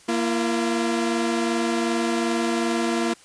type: tone pair together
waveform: sawtooth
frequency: 233.8 / 339.4 Hz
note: A#3 / F4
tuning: +5 / -49 cents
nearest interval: tritone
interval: 646 cents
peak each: -20 dBFS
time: 0.08-3.14 s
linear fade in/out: 10 ms
effects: white hiss -51 dBFS RMS until 3.24 s + resampled to 22050 Hz